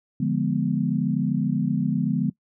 sine chord, D diminished seventh, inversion none, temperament equal, 146.83 / 174.61 / 207.7 / 246.9 Hz, D3 / F3 / Ab3 / Cb4, 0 / 0 / 0 / 0 cents, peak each -26 dBFS, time 0.2-2.3 s, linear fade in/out 5 ms, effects noise-tail reverb RT60 0.1 s tail -21 dB re dry

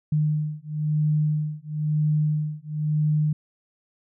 sine beating tone pair, 151.5 / 152.5 Hz, D#3 / D#3, -46 / -34 cents, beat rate 1 Hz, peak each -24 dBFS, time 0.12-3.33 s, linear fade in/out 5 ms, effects none

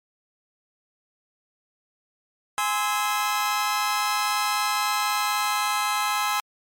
sawtooth chord, Ab augmented, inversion none, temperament just, 830.6 / 1038.3 / 1297.8 Hz, Ab5 / C6 / E6, 0 / -14 / -27 cents, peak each -23 / -23 / -23 dBFS, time 2.58-6.4 s, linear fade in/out 0 ms, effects MP3 64 kbps

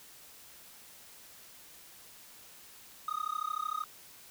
triangle tone with amplitude modulation, 1244.5 Hz, D#6, in tune, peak -27 dBFS, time 3.08-3.84 s, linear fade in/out 2 ms, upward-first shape sine, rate 33.1 Hz, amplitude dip 100%, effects white hiss -54 dBFS RMS until 4.3 s

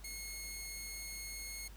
10% pulse tone, 2167 Hz, C#7, 40 cents flat, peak -34 dBFS, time 0.04-1.68 s, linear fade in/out 5 ms, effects added 50 Hz sine -50 dBFS peak until 1.76 s + pink hiss -60 dBFS RMS until 1.76 s

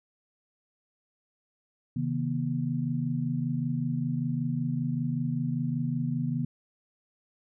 sine tone cluster, 133.5 / 158.7 / 240.1 Hz, C3 / D#3 / B3, +35 / +35 / -49 cents, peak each -31 dBFS, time 1.96-6.45 s, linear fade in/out 5 ms, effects none

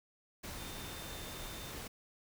sine tone in noise, 3600 Hz, A7, 39 cents sharp, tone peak -53 dBFS, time 0.57-1.72 s, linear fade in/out 10 ms, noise pink, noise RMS -45 dBFS, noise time 0.43-1.88 s, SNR -11 dB, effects none

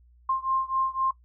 sine beating tone pair, 1056 / 1059.9 Hz, C6 / C6, +16 / +22 cents, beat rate 3.9 Hz, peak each -27 / -28 dBFS, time 0.29-1.11 s, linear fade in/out 5 ms, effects noise-tail reverb RT60 0.1 s tail -17 dB re dry + added 60 Hz sine -54 dBFS peak until 1.24 s

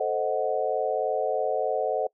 sine chord, A diminished seventh, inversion none, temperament equal, 440 / 523.3 / 622.3 / 740 Hz, A4 / C5 / Eb5 / Gb5, 0 / 0 / 0 / 0 cents, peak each -29 dBFS, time 0-2.07 s, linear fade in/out 5 ms, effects noise-tail reverb RT60 0.1 s tail -23 dB re dry

